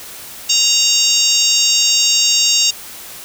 harmonic tone with a mistuned harmonic, 932.3 Hz, A#5, in tune, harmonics 3 / 4 / 5 / 6 / 7 / 8, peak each -18 / -18 / -18 / -18 / -18 / -18 dBFS, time 0.49-2.71 s, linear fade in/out 10 ms, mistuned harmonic 6, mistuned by -16 cents, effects white hiss -33 dBFS RMS until 3.24 s

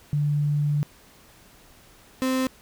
sine / 35% pulse tone pair in turn, 146.83 / 259.9 Hz, D3 / C4, 0 / -11 cents, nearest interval minor seventh, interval 989 cents, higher second, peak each -20 dBFS, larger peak neither, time 0.13-0.83 / 2.22-2.47 s, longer first, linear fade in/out 0 ms, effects pink hiss -53 dBFS RMS until 2.61 s

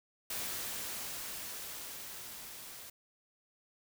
white noise with level ramp, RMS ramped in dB -38 to -49 dBFS, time 0.3-2.9 s, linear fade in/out 5 ms, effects none

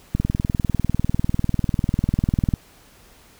click train, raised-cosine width 5 ms, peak -7 dBFS, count 49, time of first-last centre 0.15-2.538 s, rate 20.1 Hz, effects pink hiss -51 dBFS RMS until 3.39 s

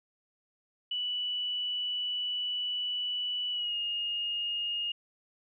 sine tone with pitch glide, 2960 to 2848 Hz, F#7 to F7, 0 to +33 cents, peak -30 dBFS, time 0.91-4.92 s, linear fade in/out 5 ms, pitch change -67 cents, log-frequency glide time 3.51-3.76 s, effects none

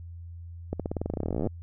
accelerating click train, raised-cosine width 2 ms, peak -16 dBFS, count 27, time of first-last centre 0.73-1.472 s, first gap 67 ms, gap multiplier 0.92, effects added 85 Hz sine -39 dBFS peak until 1.62 s

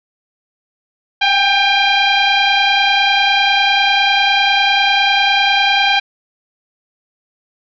sine tone with frequency modulation, 812 Hz, G#5, 39 cents flat, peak -10 dBFS, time 1.21-6 s, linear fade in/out 10 ms, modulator 797 Hz, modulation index 3.9, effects none

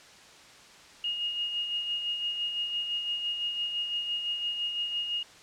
sine tone with tremolo, 2859 Hz, F7, 40 cents sharp, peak -27 dBFS, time 1.04-5.23 s, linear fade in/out 2 ms, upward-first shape sine, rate 5.9 Hz, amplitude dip 45%, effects white hiss -52 dBFS RMS until 5.42 s + low-pass 6000 Hz 12 dB/octave

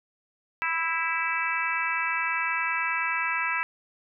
harmonic tone with a mistuned harmonic, 329.6 Hz, E4, in tune, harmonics 3 / 4 / 5 / 6 / 7 / 8, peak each -32 / -32 / -32 / -32 / -32 / -32 dBFS, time 0.62-3.63 s, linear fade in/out 0 ms, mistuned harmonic 5, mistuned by -19 cents, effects none

